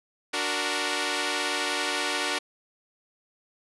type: chord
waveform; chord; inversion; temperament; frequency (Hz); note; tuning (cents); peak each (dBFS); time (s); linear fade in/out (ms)
5% pulse; D augmented; none; equal; 293.7 / 370 / 466.2; D4 / F#4 / A#4; 0 / 0 / 0; -19; 0.33-2.39; 10
effects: resampled to 24000 Hz